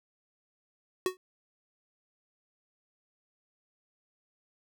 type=tone with exponential decay; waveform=square; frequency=370 Hz; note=F#4; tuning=in tune; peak=-23 dBFS; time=1.06-1.17 s; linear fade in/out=1 ms; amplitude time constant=23 ms; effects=none